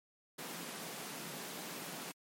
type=high-pass noise; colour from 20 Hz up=pink; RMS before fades=-45 dBFS; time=0.38-2.12 s; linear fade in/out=10 ms; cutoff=150 Hz; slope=48 dB/octave; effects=MP3 64 kbps